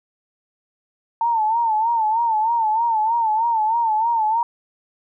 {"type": "tone with vibrato", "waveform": "sine", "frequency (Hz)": 898, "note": "A5", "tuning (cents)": 35, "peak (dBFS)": -16, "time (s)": [1.21, 4.43], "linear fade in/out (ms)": 2, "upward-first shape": "sine", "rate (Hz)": 3.2, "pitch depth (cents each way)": 88, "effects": []}